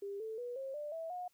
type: tone with pitch steps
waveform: sine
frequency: 400 / 441.3 / 486.8 / 537 / 592.4 / 653.6 / 721 Hz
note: G4 / A4 / B4 / C5 / D5 / E5 / F#5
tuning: +35 / +5 / -25 / +45 / +15 / -15 / -45 cents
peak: -39 dBFS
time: 0.02-1.28 s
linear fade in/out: 5 ms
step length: 180 ms
effects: white hiss -75 dBFS RMS until 1.33 s